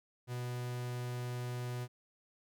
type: tone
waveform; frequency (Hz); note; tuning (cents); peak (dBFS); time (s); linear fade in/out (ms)
45% pulse; 123.2; B2; -4; -37; 0.27-1.88; 50
effects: none